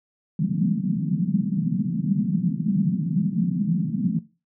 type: band-pass noise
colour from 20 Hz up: white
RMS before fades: -23 dBFS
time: 0.39-4.19 s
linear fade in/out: 2 ms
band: 160 to 210 Hz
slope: 48 dB/octave
effects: noise-tail reverb RT60 0.3 s tail -17 dB re dry